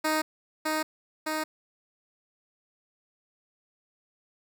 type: tone with echo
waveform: 10% pulse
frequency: 311.1 Hz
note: D#4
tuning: in tune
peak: -16 dBFS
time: 0.04-0.22 s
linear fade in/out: 10 ms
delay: 610 ms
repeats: 2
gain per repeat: -2 dB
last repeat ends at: 1.44 s
effects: none